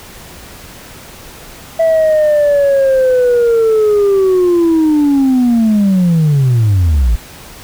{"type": "linear sweep", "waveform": "sine", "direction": "down", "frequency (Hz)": [659.3, 51], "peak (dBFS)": -5, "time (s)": [1.79, 7.16], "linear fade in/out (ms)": 10, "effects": ["tanh soft clip ceiling -6 dBFS", "pink hiss -34 dBFS RMS until 7.63 s"]}